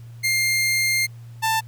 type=tone pair in turn; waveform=sawtooth; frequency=2112 / 888 Hz; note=C7 / A5; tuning=+16 / +16 cents; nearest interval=octave + minor third; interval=1500 cents; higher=first; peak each=-15 dBFS; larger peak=neither; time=0.23-1.07 / 1.42-1.61 s; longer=first; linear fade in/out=20 ms; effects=added 117 Hz sine -37 dBFS peak until 1.67 s + pink hiss -57 dBFS RMS until 1.67 s